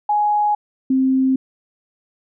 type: tone pair in turn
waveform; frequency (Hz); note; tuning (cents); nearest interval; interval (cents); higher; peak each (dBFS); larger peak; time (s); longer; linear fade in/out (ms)
sine; 835 / 263; G#5 / C4; +9 / +9; octave + minor sixth; 2000; first; -14 / -13; second; 0.09-0.55 / 0.9-1.36; neither; 5
effects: none